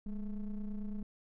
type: ring-modulated tone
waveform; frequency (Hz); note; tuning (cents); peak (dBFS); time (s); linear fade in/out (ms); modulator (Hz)
triangle; 110; A2; 0; -31; 0.06-1.03; 5; 95.5
effects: none

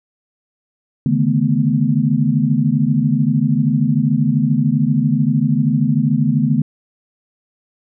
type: tone cluster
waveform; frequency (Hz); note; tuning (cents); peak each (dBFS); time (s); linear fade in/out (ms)
sine; 141.9 / 154.9 / 217.4 / 244.9; C#3 / D#3 / A3 / B3; +41 / -7 / -21 / -14; -18; 1.06-6.62; 2
effects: none

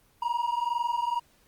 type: tone pair together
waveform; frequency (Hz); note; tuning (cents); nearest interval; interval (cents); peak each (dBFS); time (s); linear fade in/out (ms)
triangle; 941 / 963; A#5 / B5; +16 / -44; unison; 40; -27; 0.22-1.2; 5
effects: pink hiss -63 dBFS RMS until 1.47 s + Opus 24 kbps

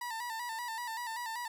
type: tone with vibrato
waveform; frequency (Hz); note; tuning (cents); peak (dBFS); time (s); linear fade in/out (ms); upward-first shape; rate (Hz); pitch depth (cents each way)
30% pulse; 932.3; A#5; 0; -34; 0.01-1.48; 5; square; 5.2; 69
effects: none

